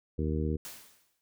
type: harmonic tone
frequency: 77.4 Hz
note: D#2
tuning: 9 cents flat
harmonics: 1 / 2 / 3 / 4 / 5 / 6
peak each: -31 / -34 / -36 / -37 / -38 / -39 dBFS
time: 0.18-0.57 s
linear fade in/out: 10 ms
type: noise with exponential decay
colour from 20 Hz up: white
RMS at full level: -41 dBFS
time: 0.65-1.21 s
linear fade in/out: 0 ms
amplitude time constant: 120 ms
effects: none